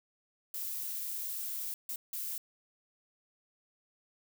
violet noise bursts at uneven times, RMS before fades -38 dBFS, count 3, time 0.54-1.74 / 1.89-1.96 / 2.13-2.38 s, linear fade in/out 2 ms, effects none

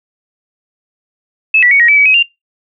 sine tone with pitch steps, 2602 / 1956 / 2232 / 1888 / 2304 / 2276 / 2539 / 2784 Hz, E7 / B6 / C#7 / A#6 / D7 / C#7 / D#7 / F7, -23 / -17 / +11 / +22 / -34 / +45 / +34 / -6 cents, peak -5 dBFS, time 1.54-2.228 s, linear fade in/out 5 ms, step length 86 ms, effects noise-tail reverb RT60 0.2 s tail -25 dB re dry

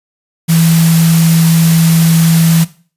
sine tone in noise, 164.2 Hz, E3, 6 cents flat, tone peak -6 dBFS, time 0.48-2.65 s, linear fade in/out 20 ms, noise white, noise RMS -18 dBFS, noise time 0.48-2.65 s, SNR +9 dB, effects noise-tail reverb RT60 0.4 s tail -17 dB re dry + resampled to 32000 Hz

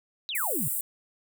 sine exponential sweep, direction down, 4055 to 119.6 Hz, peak -30 dBFS, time 0.29-0.68 s, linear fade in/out 0 ms
white high-pass noise, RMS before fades -30 dBFS, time 0.35-0.81 s, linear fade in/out 2 ms, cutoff 7700 Hz, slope 96 dB/octave
effects none

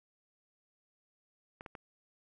clicks, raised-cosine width 0.5 ms, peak -30 dBFS, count 3, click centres 1.609 / 1.662 / 1.752 s, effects none

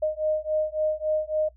sine beating tone pair, 616 / 619.6 Hz, D#5 / D#5, -17 / -7 cents, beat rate 3.6 Hz, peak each -26 dBFS, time 0.02-1.49 s, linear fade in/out 10 ms, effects noise-tail reverb RT60 0.1 s tail -19 dB re dry + added 60 Hz sine -51 dBFS peak until 1.56 s

